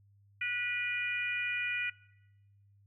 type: harmonic tone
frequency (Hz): 488.3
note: B4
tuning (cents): -20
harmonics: 3 / 4 / 5 / 6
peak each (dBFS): -39 / -37 / -33 / -46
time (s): 0.41-1.9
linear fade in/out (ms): 5
effects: noise-tail reverb RT60 1.0 s tail -21 dB re dry + added 100 Hz sine -61 dBFS peak until 2.86 s